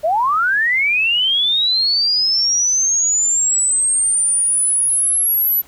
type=linear sweep; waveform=sine; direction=up; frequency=587.3 to 11970 Hz; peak=-13 dBFS; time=0.03-5.62 s; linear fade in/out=20 ms; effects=pink hiss -47 dBFS RMS until 5.67 s